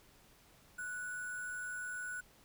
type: tone with sample-and-hold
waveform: sine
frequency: 1477 Hz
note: F#6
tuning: 3 cents flat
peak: -39 dBFS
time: 0.78-2.21 s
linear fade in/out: 10 ms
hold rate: 8820 Hz
effects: pink hiss -64 dBFS RMS until 2.44 s